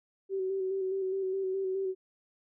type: tone with vibrato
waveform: sine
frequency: 381.7 Hz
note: G4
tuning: 46 cents flat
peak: -29 dBFS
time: 0.29-1.95 s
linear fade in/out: 50 ms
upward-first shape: square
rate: 4.8 Hz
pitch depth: 26 cents each way
effects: none